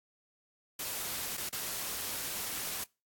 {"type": "noise with dropouts", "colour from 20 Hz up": "white", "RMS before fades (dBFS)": -37, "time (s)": [0.79, 2.84], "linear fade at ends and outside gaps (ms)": 5, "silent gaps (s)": [[1.369, 1.378], [1.491, 1.526]], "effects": ["noise-tail reverb RT60 0.3 s tail -26 dB re dry", "AAC 64 kbps"]}